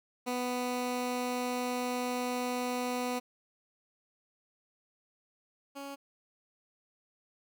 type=tone pair in turn; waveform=15% pulse; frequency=248.1 / 278.5 Hz; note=B3 / C#4; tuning=+8 / +8 cents; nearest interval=major second; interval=200 cents; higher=second; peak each=-25 / -34 dBFS; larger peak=first; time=0.26-3.2 / 5.75-5.96 s; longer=first; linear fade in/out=20 ms; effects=none